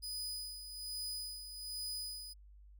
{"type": "tone with tremolo", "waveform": "sawtooth", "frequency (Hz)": 4978, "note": "D#8", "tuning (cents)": 0, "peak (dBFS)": -36, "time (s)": [0.02, 2.34], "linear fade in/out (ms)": 20, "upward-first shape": "sine", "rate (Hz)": 1.2, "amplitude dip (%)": 60, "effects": ["added 50 Hz sine -55 dBFS peak until 2.79 s"]}